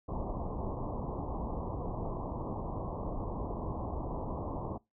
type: low-pass noise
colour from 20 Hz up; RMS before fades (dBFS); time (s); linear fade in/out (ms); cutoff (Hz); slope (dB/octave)
pink; -37; 0.08-4.78; 10; 1100; 96
effects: noise-tail reverb RT60 0.2 s tail -22 dB re dry